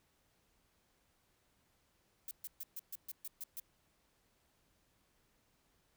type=noise bursts; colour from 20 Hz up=violet; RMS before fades=-44 dBFS; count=9; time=2.28-3.599 s; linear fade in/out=2 ms; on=31 ms; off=130 ms; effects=pink hiss -75 dBFS RMS until 5.96 s